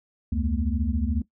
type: tone cluster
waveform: sine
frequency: 70.5 / 84.5 / 217.1 / 239.4 Hz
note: C#2 / E2 / A3 / A#3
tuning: +30 / +43 / -23 / +46 cents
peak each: -26 / -29 / -30 / -30 dBFS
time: 0.32-1.22 s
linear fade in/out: 5 ms
effects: noise-tail reverb RT60 0.1 s tail -17 dB re dry